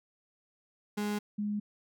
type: tone pair in turn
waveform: 35% pulse / sine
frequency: 207.7 / 207.7 Hz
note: G#3 / G#3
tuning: 0 / 0 cents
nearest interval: unison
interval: 0 cents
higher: neither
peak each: -29 / -30 dBFS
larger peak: first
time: 0.97-1.19 / 1.38-1.6 s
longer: neither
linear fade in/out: 10 ms
effects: none